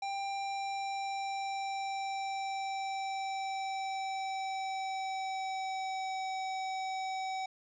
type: tone with pitch glide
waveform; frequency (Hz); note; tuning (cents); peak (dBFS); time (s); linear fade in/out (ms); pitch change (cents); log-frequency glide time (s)
square; 790 to 760.9; G5 to F#5; +13 to +48; -35; 0.02-7.46; 5; -65; 0.23-6.29
effects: resampled to 16000 Hz + 11-bit